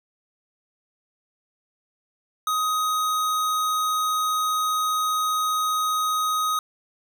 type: tone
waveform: square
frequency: 1255 Hz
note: D#6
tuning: 15 cents sharp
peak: -22 dBFS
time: 2.47-6.59 s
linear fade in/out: 2 ms
effects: none